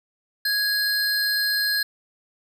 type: tone pair together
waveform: square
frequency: 1661.2 / 4186 Hz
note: G#6 / C8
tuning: 0 / 0 cents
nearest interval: octave + major third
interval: 1600 cents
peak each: -24 dBFS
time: 0.45-1.83 s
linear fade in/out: 5 ms
effects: none